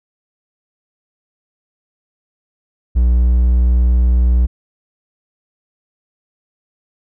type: tone with pitch glide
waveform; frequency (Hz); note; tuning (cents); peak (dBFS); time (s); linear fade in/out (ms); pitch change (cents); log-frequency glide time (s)
triangle; 60.4 to 60.86; B1 to B1; -38 to -25; -7; 2.95-4.47; 20; +13; 3.12-3.3
effects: none